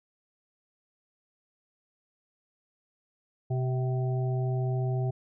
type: harmonic tone with a mistuned harmonic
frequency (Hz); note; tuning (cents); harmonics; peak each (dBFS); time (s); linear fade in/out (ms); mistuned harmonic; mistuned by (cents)
127.8; C3; -40; 1 / 3 / 5 / 6; -26 / -36 / -40 / -42; 3.5-5.11; 10; 5; +38
effects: none